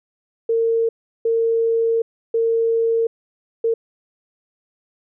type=tone bursts at uneven times; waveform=sine; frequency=456.7 Hz; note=A#4; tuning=36 cents flat; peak=-15 dBFS; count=4; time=0.49-0.89 / 1.25-2.02 / 2.34-3.07 / 3.64-3.74 s; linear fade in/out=5 ms; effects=none